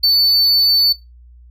triangle tone, 4503 Hz, C#8, 26 cents sharp, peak -8 dBFS, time 0.03-0.93 s, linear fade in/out 10 ms, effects noise-tail reverb RT60 0.2 s tail -20 dB re dry + added 60 Hz sine -40 dBFS peak until 1.5 s

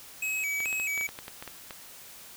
square tone with vibrato, 2414 Hz, D7, 47 cents sharp, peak -29 dBFS, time 0.22-1.07 s, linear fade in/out 5 ms, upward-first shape square, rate 2.3 Hz, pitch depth 99 cents each way
clicks, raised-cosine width 0.3 ms, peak -23 dBFS, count 12, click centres 0.604 / 0.658 / 0.728 / 0.799 / 0.977 / 1.011 / 1.09 / 1.189 / 1.281 / 1.425 / 1.477 / 1.708 s
effects white hiss -48 dBFS RMS until 2.36 s

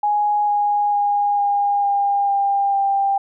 sine tone with pitch steps, 831 / 824.3 / 817.7 / 811.1 / 804.5 / 798.1 / 791.6 Hz, G#5 / G#5 / G#5 / G#5 / G5 / G5 / G5, +1 / -13 / -27 / -41 / +45 / +31 / +17 cents, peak -15 dBFS, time 0.03-3.18 s, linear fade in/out 5 ms, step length 450 ms, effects none

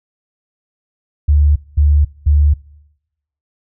sine tone bursts, 73.4 Hz, D2, in tune, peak -7 dBFS, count 3, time 1.28-2.54 s, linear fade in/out 10 ms, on 280 ms, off 210 ms, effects noise-tail reverb RT60 0.9 s tail -23 dB re dry

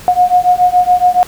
sine beating tone pair, 718 / 725.1 Hz, F5 / F#5, +48 / -35 cents, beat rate 7.1 Hz, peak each -10 dBFS, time 0.08-1.23 s, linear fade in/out 0 ms, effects pink hiss -34 dBFS RMS until 1.27 s

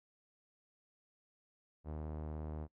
sawtooth tone with low-pass filter, 77 Hz, D#2, 17 cents flat, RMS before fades -43 dBFS, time 1.84-2.68 s, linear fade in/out 50 ms, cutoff 790 Hz, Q 0.97, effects noise-tail reverb RT60 0.1 s tail -24 dB re dry

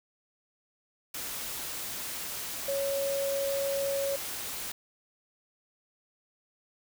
sine tone in noise, 554.4 Hz, C#5, in tune, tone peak -28 dBFS, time 2.68-4.16 s, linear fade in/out 5 ms, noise white, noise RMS -37 dBFS, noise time 1.14-4.72 s, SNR +6 dB, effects none

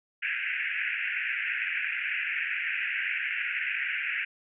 white band-pass noise, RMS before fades -31 dBFS, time 0.22-4.25 s, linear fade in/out 10 ms, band 1500 to 2700 Hz, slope 96 dB/octave, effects none

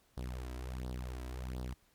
sawtooth tone with flanger, 62.7 Hz, B1, 27 cents sharp, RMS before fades -41 dBFS, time 0.17-1.74 s, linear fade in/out 5 ms, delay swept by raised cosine 0.2 to 3.1 ms, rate 1.4 Hz, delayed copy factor +0.75, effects pink hiss -70 dBFS RMS until 1.94 s + MP3 96 kbps

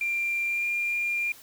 sine tone with pitch glide, 2377 to 2399 Hz, D7 to D7, +20 to +36 cents, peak -24 dBFS, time 0.01-1.32 s, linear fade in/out 2 ms, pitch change +16 cents, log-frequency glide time 0.46-0.65 s, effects tanh soft clip ceiling -20 dBFS + white hiss -50 dBFS RMS until 1.42 s

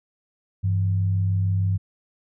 sine tone pair together, 98 / 164.6 Hz, G2 / E3, 0 / -2 cents, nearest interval major sixth, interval 898 cents, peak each -19 / -31 dBFS, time 0.63-1.78 s, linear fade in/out 20 ms, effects none

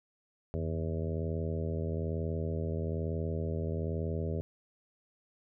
harmonic tone with a mistuned harmonic, 81.1 Hz, E2, 28 cents flat, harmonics 1 / 2 / 3 / 4 / 5 / 6 / 7 / 8, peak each -34 / -37 / -42 / -46 / -40 / -43 / -44 / -48 dBFS, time 0.54-4.41 s, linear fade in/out 0 ms, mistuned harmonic 1, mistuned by +130 cents, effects none

